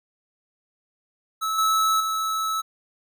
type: tone with level steps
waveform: square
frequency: 1303 Hz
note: E6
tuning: 20 cents flat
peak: -24 / -19 / -24 dBFS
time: 1.41-2.62 s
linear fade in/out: 20 ms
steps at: 1.58 / 2 s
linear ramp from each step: 5 ms
effects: none